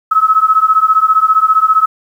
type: beating tone pair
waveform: sine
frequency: 1282 / 1297 Hz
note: E6 / E6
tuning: -49 / -28 cents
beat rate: 15 Hz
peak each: -10 dBFS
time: 0.11-1.86 s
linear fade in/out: 10 ms
effects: 7-bit